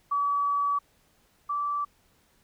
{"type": "tone pair in turn", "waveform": "sine", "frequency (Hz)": [1143, 1161.6], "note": ["D6", "D6"], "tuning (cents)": [-47, -19], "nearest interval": "unison", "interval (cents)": 28, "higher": "second", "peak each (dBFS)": [-23, -26], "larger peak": "first", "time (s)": [[0.11, 0.79], [1.49, 1.85]], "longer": "first", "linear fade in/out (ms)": 10, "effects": ["pink hiss -65 dBFS RMS until 2.43 s"]}